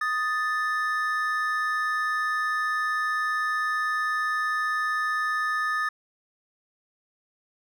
triangle tone pair together, 1244.5 / 1760 Hz, D#6 / A6, 0 / 0 cents, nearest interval tritone, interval 600 cents, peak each -25 dBFS, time 0.01-5.89 s, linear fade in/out 5 ms, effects none

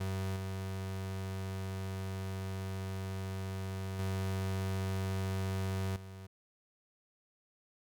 35% pulse tone with level steps, 95.5 Hz, G2, 45 cents flat, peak -32 / -35 / -31 / -44 dBFS, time 0-6.27 s, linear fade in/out 10 ms, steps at 0.36 / 3.99 / 5.96 s, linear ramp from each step 2 ms, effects none

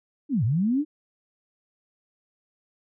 sine linear two-way sweep, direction down then up, 313.1 to 101.1 to 313.1 Hz, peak -20 dBFS, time 0.29-0.85 s, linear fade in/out 50 ms, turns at 0.44 s, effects none

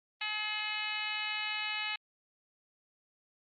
harmonic tone, 425.4 Hz, G#4, 42 cents sharp, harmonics 2 / 3 / 4 / 5 / 6 / 7 / 8 / 9 / 10, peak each -44 / -46 / -43 / -40 / -38 / -40 / -50 / -45 / -47 dBFS, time 0.21-1.96 s, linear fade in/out 5 ms, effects Opus 32 kbps

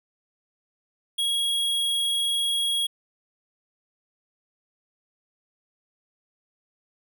square tone, 3307 Hz, G#7, 8 cents flat, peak -23 dBFS, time 1.18-2.87 s, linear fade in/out 10 ms, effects none

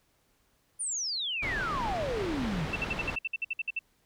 sine exponential sweep, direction down, 9740 to 145.9 Hz, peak -30 dBFS, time 0.79-2.66 s, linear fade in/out 20 ms
pink low-pass noise, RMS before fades -36 dBFS, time 1.42-3.16 s, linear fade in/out 10 ms, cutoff 3200 Hz, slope 12 dB/octave
sine tone bursts, 2673 Hz, E7, 23 cents sharp, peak -28 dBFS, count 13, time 2.73-3.791 s, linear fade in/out 5 ms, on 29 ms, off 57 ms
effects pink hiss -70 dBFS RMS until 4.05 s

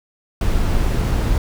brown noise, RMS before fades -17 dBFS, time 0.41-1.38 s, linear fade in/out 2 ms, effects none

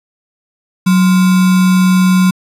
sine tone with sample-and-hold, 184.6 Hz, F#3, 4 cents flat, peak -6 dBFS, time 0.86-2.31 s, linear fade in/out 10 ms, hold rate 1225 Hz, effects resampled to 32000 Hz

